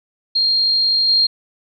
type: tone with level steps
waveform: sine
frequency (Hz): 4216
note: C8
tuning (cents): +12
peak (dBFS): -13 / -11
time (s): 0.35-1.27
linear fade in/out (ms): 10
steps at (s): 1.08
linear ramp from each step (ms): 10
effects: none

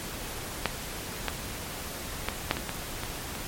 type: clicks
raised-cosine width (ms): 0.3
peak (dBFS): -7 / -10 / -10 / -6 / -16 / -15 / -17 / -21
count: 8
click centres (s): 0.657 / 1.283 / 2.286 / 2.511 / 2.569 / 2.693 / 3.035 / 3.352
effects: pink hiss -37 dBFS RMS until 3.47 s + MP3 64 kbps

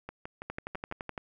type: two click trains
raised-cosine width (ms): 0.5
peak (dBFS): -24 / -21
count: 6 / 9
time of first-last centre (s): 0.09-0.914 / 0.5-1.178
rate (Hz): 6.07 / 11.8
effects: none

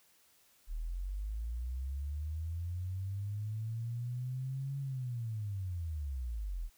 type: linear two-way sweep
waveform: sine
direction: up then down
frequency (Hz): 37.01 to 139.3 to 37.01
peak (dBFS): -35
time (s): 0.67-6.7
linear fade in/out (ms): 50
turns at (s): 4.79
effects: white hiss -67 dBFS RMS until 6.77 s

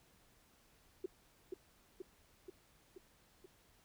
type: tone with echo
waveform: sine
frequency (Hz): 370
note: F#4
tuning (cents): 0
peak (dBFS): -36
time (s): 1.04-1.06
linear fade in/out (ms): 5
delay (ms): 480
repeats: 5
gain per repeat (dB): -3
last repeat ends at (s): 3.46
effects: pink hiss -69 dBFS RMS until 3.84 s

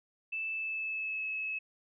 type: tone with pitch glide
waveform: sine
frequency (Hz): 2637 to 2586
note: E7 to E7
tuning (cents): 0 to -34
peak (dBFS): -33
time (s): 0.32-1.59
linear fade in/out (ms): 10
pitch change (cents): -34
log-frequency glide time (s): 0.5-1.27
effects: none

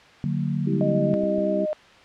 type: chord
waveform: sine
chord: D augmented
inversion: none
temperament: just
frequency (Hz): 146.83 / 183.54 / 229.4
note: D3 / F#3 / A#3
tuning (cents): 0 / -14 / -28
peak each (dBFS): -25 / -27 / -29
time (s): 0.24-1.14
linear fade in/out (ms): 0
type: harmonic tone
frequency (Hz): 65.6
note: C2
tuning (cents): +5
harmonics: 3 / 4 / 5 / 6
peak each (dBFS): -26 / -34 / -28 / -30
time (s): 0.66-1.66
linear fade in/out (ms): 20
type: tone with vibrato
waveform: sine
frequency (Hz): 615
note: D#5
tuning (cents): -20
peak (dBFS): -23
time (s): 0.81-1.73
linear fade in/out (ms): 0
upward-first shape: square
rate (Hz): 7.6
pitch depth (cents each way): 10
type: clicks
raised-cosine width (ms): 2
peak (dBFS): -23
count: 2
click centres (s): 1.236 / 1.384
effects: white hiss -49 dBFS RMS until 2.04 s + low-pass 3000 Hz 12 dB/octave

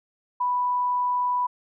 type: tone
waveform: sine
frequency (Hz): 987.8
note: B5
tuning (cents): 0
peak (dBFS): -21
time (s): 0.4-1.47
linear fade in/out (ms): 10
effects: none

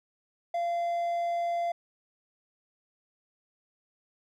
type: tone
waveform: triangle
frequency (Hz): 688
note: F5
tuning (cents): -26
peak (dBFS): -25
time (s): 0.54-1.72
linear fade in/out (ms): 5
effects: none

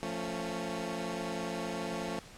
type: chord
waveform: 15% pulse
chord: F augmented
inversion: none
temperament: equal with one note detuned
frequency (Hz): 174.61 / 222.9 / 277.2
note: F3 / A3 / C#4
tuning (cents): 0 / +23 / 0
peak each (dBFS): -32 / -32 / -35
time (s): 0.03-2.19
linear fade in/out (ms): 0
effects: pink hiss -52 dBFS RMS until 2.37 s + low-pass 9000 Hz 12 dB/octave

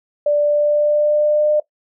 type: tone with pitch glide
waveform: sine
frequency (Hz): 587.3 to 602.1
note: D5 to D5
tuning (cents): 0 to +43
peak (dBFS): -12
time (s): 0.26-1.6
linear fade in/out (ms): 5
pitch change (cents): +43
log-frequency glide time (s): 0.37-1.48
effects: noise-tail reverb RT60 0.1 s tail -18 dB re dry

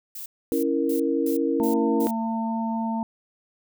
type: noise bursts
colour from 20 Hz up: violet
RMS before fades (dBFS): -36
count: 6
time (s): 0.15-2.11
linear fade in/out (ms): 5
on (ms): 110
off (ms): 260
type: chord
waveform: sine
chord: A# diminished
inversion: first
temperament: equal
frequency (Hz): 277.2 / 329.6 / 466.2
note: C#4 / E4 / A#4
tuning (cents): 0 / 0 / 0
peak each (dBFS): -25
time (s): 0.52-2.07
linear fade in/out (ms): 0
type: harmonic tone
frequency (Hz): 225.5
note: A3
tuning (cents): +43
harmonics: 1 / 3 / 4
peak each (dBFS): -25 / -35 / -30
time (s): 1.6-3.03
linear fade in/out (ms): 0
effects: none

